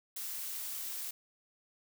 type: noise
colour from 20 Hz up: blue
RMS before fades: -40 dBFS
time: 0.16-1.11 s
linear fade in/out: 5 ms
effects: none